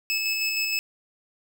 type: tone with tremolo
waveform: 25% pulse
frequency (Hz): 2602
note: E7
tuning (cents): -23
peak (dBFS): -19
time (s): 0.1-0.79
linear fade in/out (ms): 0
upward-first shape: square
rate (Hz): 6.4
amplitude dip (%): 25
effects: none